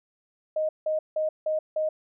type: tone bursts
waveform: sine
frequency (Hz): 622.3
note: D#5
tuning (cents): 0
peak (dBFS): -23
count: 5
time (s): 0.56-1.89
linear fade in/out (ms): 5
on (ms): 130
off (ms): 170
effects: none